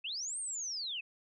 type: linear two-way sweep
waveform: sine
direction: up then down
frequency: 2489 to 8880 to 2489 Hz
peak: -36 dBFS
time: 0.04-1.01 s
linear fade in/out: 10 ms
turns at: 0.39 s
effects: none